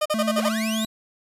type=tone bursts; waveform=30% pulse; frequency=610 Hz; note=D#5; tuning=34 cents flat; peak=-17 dBFS; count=6; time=0.01-0.492 s; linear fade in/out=10 ms; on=47 ms; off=40 ms
type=tone with vibrato; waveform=square; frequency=220 Hz; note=A3; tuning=in tune; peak=-24 dBFS; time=0.14-0.85 s; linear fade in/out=2 ms; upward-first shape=triangle; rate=10 Hz; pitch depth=8 cents each way
type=linear sweep; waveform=sawtooth; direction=up; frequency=277.2 to 3978 Hz; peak=-26 dBFS; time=0.37-0.86 s; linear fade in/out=20 ms
effects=resampled to 32000 Hz